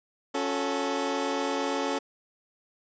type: chord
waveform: 20% pulse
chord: F# minor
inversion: second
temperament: equal with one note detuned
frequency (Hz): 277.2 / 360.9 / 440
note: C#4 / F#4 / A4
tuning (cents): 0 / -43 / 0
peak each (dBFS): -25 / -30 / -26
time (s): 0.34-1.99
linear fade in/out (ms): 10
effects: resampled to 16000 Hz